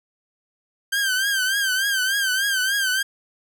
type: tone with vibrato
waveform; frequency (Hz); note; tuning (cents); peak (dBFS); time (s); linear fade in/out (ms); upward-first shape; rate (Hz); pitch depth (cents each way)
sawtooth; 1568; G6; 0; -16; 0.92-3.03; 10; triangle; 3.4; 100
effects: none